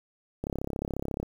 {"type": "click train", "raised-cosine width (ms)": 2, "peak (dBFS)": -18, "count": 28, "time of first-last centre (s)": [0.44, 1.229], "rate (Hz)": 34.2, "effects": ["8-bit"]}